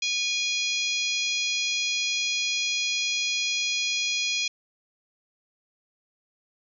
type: harmonic tone with a mistuned harmonic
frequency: 830.6 Hz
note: G#5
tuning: in tune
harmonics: 3 / 4 / 5 / 6 / 7 / 8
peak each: -28 / -30 / -32 / -34 / -35 / -36 dBFS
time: 0.02-4.48 s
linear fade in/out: 5 ms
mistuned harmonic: 3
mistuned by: -25 cents
effects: none